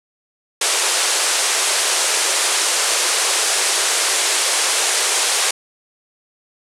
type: band-pass noise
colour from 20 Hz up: white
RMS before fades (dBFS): -18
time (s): 0.61-5.51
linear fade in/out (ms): 5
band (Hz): 360 to 10000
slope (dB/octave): 48
effects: none